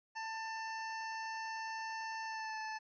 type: tone with pitch glide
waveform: 25% pulse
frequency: 891 to 872.7 Hz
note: A5 to A5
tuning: +22 to -14 cents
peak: -36 dBFS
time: 0.15-2.79 s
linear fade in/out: 20 ms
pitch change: -36 cents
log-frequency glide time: 2.24-2.58 s
effects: resampled to 16000 Hz + 13-bit